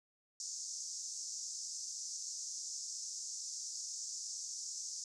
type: band-pass noise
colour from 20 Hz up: white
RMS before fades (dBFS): -44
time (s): 0.4-5.04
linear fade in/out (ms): 2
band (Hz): 5300 to 7100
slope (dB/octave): 48
effects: none